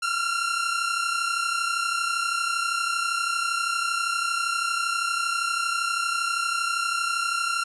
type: tone pair together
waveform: sawtooth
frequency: 1358.4 / 1391 Hz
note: F6 / F6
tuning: -48 / -7 cents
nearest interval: unison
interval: 41 cents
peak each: -23 dBFS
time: 0.02-7.64 s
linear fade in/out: 10 ms
effects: resampled to 24000 Hz